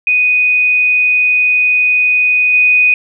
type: tone with level steps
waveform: sine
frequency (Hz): 2488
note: D#7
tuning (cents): -1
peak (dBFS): -8 / -6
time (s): 0.07-2.94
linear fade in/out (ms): 2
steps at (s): 2.53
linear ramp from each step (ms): 10
effects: none